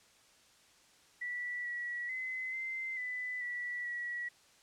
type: tone with pitch steps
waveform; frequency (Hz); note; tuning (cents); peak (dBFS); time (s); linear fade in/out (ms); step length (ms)
sine; 1956 / 1933 / 2038 / 2075 / 1997 / 1952 / 1930; B6 / B6 / C7 / C7 / B6 / B6 / B6; -17 / -38 / -46 / -15 / +19 / -21 / -40; -36; 1.21-4.29; 10; 440
effects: white hiss -64 dBFS RMS until 4.62 s + low-pass 8000 Hz 12 dB/octave